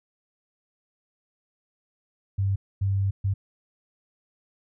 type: tone bursts at uneven times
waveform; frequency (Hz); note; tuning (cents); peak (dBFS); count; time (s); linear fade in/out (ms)
sine; 98; G2; 0; -21; 3; 2.38-2.56 / 2.81-3.11 / 3.24-3.34; 10
effects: none